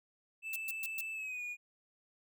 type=tone with pitch glide; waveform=triangle; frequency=2637 to 2446 Hz; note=E7 to D#7; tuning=0 to -30 cents; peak=-37 dBFS; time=0.42-1.57 s; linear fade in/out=50 ms; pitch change=-130 cents; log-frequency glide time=1.13-1.42 s
type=noise bursts; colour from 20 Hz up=violet; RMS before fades=-39 dBFS; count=4; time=0.53-1.01 s; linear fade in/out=2 ms; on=30 ms; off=120 ms
effects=none